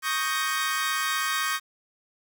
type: chord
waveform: sawtooth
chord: Eb dominant seventh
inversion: third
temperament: equal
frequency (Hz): 1108.7 / 1244.5 / 1568 / 1864.7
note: Db6 / Eb6 / G6 / Bb6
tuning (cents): 0 / 0 / 0 / 0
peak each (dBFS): -27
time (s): 0.02-1.6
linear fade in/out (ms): 50
effects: 9-bit